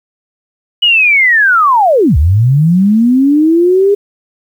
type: linear two-way sweep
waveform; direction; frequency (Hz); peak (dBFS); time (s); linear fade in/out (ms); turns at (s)
sine; down then up; 2960 to 67 to 410.7; -5; 0.82-3.95; 10; 2.17
effects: 7-bit